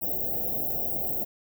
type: band-stop noise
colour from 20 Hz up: white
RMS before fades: -29 dBFS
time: 0.01-1.25 s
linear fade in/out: 20 ms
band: 790 to 14000 Hz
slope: 96 dB/octave
effects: none